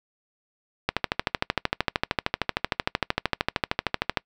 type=click train; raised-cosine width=0.3 ms; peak=-5 dBFS; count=44; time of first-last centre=0.89-4.172 s; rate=13.1 Hz; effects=noise-tail reverb RT60 0.1 s tail -25 dB re dry